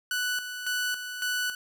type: tone with tremolo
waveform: sawtooth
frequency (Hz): 1485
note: F#6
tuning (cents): +6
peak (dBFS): -23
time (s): 0.11-1.55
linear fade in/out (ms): 2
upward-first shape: square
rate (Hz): 1.8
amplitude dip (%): 60
effects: none